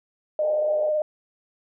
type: tone with vibrato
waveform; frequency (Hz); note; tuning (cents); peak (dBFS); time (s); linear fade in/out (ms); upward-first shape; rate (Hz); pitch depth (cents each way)
sine; 609; D#5; -37; -20; 0.39-1.02; 2; square; 18; 20
type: band-pass noise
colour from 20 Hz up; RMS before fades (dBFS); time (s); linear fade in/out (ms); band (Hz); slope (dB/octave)
white; -36; 0.41-0.9; 10; 400 to 800; 96
effects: none